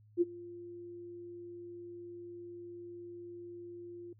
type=tone with ADSR envelope; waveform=sine; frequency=347.9 Hz; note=F4; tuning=7 cents flat; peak=-22 dBFS; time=0.17-4.13 s; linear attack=44 ms; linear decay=27 ms; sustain=-22 dB; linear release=4 ms; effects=noise-tail reverb RT60 0.1 s tail -25 dB re dry + added 106 Hz sine -59 dBFS peak until 4.19 s